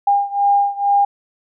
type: beating tone pair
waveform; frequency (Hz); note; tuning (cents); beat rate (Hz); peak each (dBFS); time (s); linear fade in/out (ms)
sine; 805 / 807.2; G5 / G#5; +46 / -49; 2.2; -15 / -17; 0.07-1.05; 5
effects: none